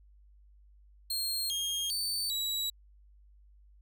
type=tone with pitch steps; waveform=sawtooth; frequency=4235 / 3238 / 4547 / 3894 Hz; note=C8 / G#7 / C#8 / B7; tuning=+20 / -45 / +43 / -25 cents; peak=-28 dBFS; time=1.1-2.7 s; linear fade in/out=5 ms; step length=400 ms; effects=added 50 Hz sine -56 dBFS peak until 3.81 s